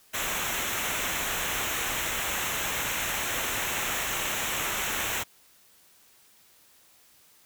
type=noise with comb filter; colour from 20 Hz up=pink; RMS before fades=-30 dBFS; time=0.13-5.24 s; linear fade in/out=20 ms; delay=0.21 ms; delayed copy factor=-0.75; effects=white hiss -59 dBFS RMS until 7.45 s